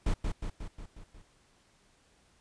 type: noise with echo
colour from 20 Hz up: brown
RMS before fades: -27 dBFS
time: 0.06-0.14 s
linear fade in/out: 5 ms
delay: 180 ms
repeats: 6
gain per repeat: -4 dB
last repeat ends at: 1.22 s
effects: pink hiss -66 dBFS RMS until 2.4 s + resampled to 22050 Hz

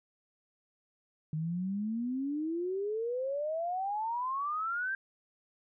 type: exponential sweep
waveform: sine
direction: up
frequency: 152 to 1600 Hz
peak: -31 dBFS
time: 1.33-4.95 s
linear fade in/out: 2 ms
effects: none

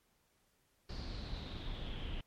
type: noise with low-pass filter sweep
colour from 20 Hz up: brown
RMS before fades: -42 dBFS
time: 0.89-2.21 s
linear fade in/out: 5 ms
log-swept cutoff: 4700 to 3000 Hz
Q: 7.6
effects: pink hiss -75 dBFS RMS until 2.26 s + MP3 64 kbps

